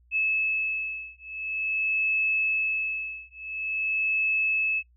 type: beating tone pair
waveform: sine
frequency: 2600 / 2600.47 Hz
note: E7 / E7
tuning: -24 / -24 cents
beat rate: 0.47 Hz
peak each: -28 dBFS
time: 0.11-4.83 s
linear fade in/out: 50 ms
effects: noise-tail reverb RT60 0.1 s tail -18 dB re dry + added 60 Hz sine -57 dBFS peak until 4.96 s